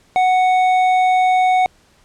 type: tone with hard clipping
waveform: triangle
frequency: 740 Hz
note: F#5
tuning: in tune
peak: -13 dBFS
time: 0.16-1.66 s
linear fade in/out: 0 ms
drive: 11 dB
effects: pink hiss -54 dBFS RMS until 2.04 s + low-pass 9000 Hz 12 dB/octave